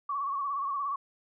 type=tone with vibrato; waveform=sine; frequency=1120 Hz; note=C#6; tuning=18 cents sharp; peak=-29 dBFS; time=0.09-0.96 s; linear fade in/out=5 ms; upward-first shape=sine; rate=17 Hz; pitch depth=64 cents each way; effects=none